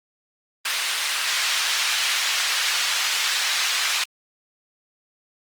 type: band-pass noise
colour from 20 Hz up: white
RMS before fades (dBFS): -23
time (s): 0.65-4.04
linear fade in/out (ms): 5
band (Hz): 1400 to 4500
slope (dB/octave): 12
effects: Opus 24 kbps